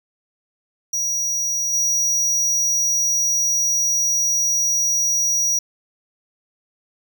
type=tone with level steps; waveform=square; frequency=5780 Hz; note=F#8; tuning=41 cents flat; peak=-20 / -17 dBFS; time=0.93-5.59 s; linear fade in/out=5 ms; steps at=1.73 s; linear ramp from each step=5 ms; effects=none

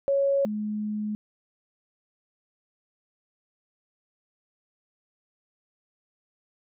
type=tone pair in turn; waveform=sine; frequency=554.4 / 211.4 Hz; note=C#5 / G#3; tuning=0 / +31 cents; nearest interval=octave + perfect fourth; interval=1669 cents; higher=first; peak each=-20 / -27 dBFS; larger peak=first; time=0.08-0.45 / 0.45-1.15 s; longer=second; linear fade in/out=0 ms; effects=none

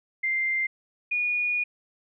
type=tone pair in turn; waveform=sine; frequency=2093 / 2450 Hz; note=C7 / D#7; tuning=0 / -27 cents; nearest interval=minor third; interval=273 cents; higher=second; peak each=-23 dBFS; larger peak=neither; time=0.23-0.67 / 1.11-1.64 s; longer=second; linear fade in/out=10 ms; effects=none

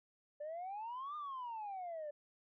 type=exponential two-way sweep; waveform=sine; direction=up then down; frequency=579 to 1223 to 579 Hz; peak=-40 dBFS; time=0.4-2.11 s; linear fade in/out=10 ms; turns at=1.16 s; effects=tanh soft clip ceiling -39 dBFS

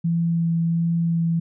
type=tone with vibrato; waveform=sine; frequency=167.3 Hz; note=E3; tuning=26 cents sharp; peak=-18 dBFS; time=0.04-1.4 s; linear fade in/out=10 ms; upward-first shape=sine; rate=1.4 Hz; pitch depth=9 cents each way; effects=none

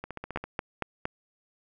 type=two click trains; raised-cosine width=0.5 ms; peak=-14 / -21 dBFS; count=4 / 7; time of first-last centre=0.36-1.054 / 0.04-0.44 s; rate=4.32 / 15 Hz; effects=none

